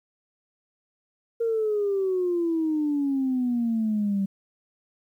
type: exponential sweep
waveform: sine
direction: down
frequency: 466.2 to 193.1 Hz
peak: -21 dBFS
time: 1.4-4.26 s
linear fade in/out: 10 ms
effects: tanh soft clip ceiling -17 dBFS + 10-bit